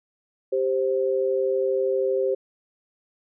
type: tone pair together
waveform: sine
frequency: 392 / 524.6 Hz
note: G4 / C5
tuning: 0 / +4 cents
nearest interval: perfect fourth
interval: 504 cents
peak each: -23 dBFS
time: 0.52-2.35 s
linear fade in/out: 10 ms
effects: none